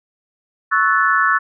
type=chord; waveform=sine; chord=F# minor seventh; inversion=second; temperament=equal with one note detuned; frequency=1108.7 / 1318.5 / 1480 / 1741.8 Hz; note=C#6 / E6 / F#6 / A6; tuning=0 / 0 / 0 / -18 cents; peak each=-18 dBFS; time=0.71-1.39 s; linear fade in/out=20 ms; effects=none